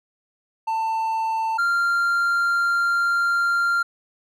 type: tone pair in turn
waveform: triangle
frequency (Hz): 892 / 1389.4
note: A5 / F6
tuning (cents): +23 / -9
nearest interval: minor sixth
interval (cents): 768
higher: second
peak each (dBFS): -19 / -16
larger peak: second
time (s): 0.67-1.58 / 1.58-3.83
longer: second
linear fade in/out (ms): 10
effects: none